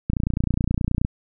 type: click train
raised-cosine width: 5 ms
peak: -9 dBFS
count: 29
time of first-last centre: 0.1-1.049 s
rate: 29.5 Hz
effects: none

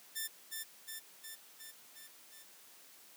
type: tone with echo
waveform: 5% pulse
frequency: 1781 Hz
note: A6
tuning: 21 cents sharp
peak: -26 dBFS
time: 0.15-0.28 s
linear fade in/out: 20 ms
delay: 360 ms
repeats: 6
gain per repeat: -3 dB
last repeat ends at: 2.44 s
effects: white hiss -59 dBFS RMS until 3.16 s + high-pass 200 Hz 12 dB/octave

